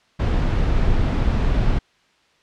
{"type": "noise", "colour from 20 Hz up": "brown", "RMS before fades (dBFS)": -18, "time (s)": [0.19, 1.79], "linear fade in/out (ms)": 10, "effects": ["white hiss -59 dBFS RMS until 2.42 s", "low-pass 4000 Hz 12 dB/octave"]}